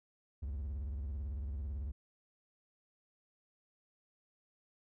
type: tone with vibrato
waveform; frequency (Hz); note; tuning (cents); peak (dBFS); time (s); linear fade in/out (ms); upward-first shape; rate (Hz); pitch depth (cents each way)
triangle; 69.2; C#2; -2; -35; 0.42-1.92; 10; sine; 18; 250
effects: none